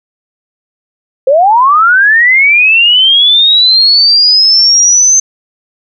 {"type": "linear sweep", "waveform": "sine", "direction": "up", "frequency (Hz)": [505, 6272], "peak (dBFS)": -3, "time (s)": [1.27, 5.2], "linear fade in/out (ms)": 5, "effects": []}